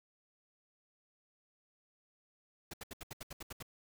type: noise bursts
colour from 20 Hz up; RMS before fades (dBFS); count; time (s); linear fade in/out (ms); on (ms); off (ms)
pink; -45; 10; 2.71-3.627; 5; 26; 73
effects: none